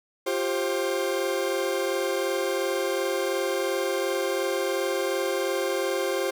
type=chord; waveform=40% pulse; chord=F suspended second; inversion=none; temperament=equal with one note detuned; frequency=349.2 / 392 / 530.6 Hz; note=F4 / G4 / C5; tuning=0 / 0 / +24 cents; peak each=-30 / -28 / -27 dBFS; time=0.26-6.31 s; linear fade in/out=10 ms; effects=none